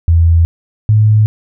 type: tone pair in turn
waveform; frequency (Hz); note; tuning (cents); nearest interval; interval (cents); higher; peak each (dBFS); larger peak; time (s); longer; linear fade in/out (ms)
sine; 83.4 / 107.43; E2 / A2; +21 / -41; major third; 438; second; -5; neither; 0.08-0.45 / 0.89-1.26; neither; 0
effects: none